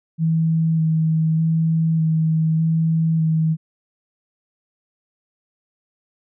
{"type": "tone with vibrato", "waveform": "sine", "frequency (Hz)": 160.8, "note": "E3", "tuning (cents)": -43, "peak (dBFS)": -15, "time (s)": [0.18, 3.57], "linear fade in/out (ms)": 50, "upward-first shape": "square", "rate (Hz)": 0.83, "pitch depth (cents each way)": 13, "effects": []}